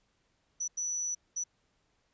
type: tone bursts at uneven times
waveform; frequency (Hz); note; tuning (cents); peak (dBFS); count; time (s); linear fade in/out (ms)
sine; 5930; F#8; +3; -31; 3; 0.6-0.68 / 0.77-1.15 / 1.36-1.44; 10
effects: pink hiss -74 dBFS RMS until 2.13 s + resampled to 16000 Hz